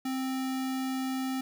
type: tone with sample-and-hold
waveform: sine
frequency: 262 Hz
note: C4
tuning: 2 cents sharp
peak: -29 dBFS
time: 0.05-1.41 s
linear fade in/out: 5 ms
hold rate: 1050 Hz
effects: none